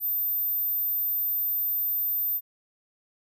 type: tone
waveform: sine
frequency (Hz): 13810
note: A9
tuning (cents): -34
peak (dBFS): -24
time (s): 0-2.41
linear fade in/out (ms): 50
effects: none